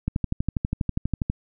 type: click train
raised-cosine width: 5 ms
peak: -11 dBFS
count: 16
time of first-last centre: 0.08-1.3 s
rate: 12.3 Hz
effects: none